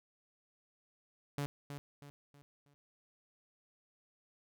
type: tone with echo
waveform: sawtooth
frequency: 143.2 Hz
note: D3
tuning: 43 cents flat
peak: -31 dBFS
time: 1.38-1.46 s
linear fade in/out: 0 ms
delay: 320 ms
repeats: 4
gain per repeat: -8 dB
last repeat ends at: 2.74 s
effects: none